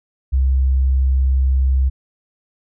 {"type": "tone", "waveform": "sine", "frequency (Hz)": 65.9, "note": "C2", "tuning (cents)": 13, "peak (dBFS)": -12, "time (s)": [0.32, 1.9], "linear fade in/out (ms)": 20, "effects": []}